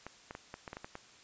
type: clicks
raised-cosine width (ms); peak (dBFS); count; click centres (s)
0.5; -27; 9; 0.066 / 0.309 / 0.351 / 0.541 / 0.678 / 0.731 / 0.769 / 0.845 / 0.954
effects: white hiss -58 dBFS RMS until 1.23 s + resampled to 16000 Hz